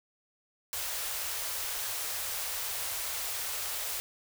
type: band-stop noise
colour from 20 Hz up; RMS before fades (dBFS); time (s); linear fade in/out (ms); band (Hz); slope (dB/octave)
white; -35; 0.73-4; 0; 100 to 460; 24
effects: none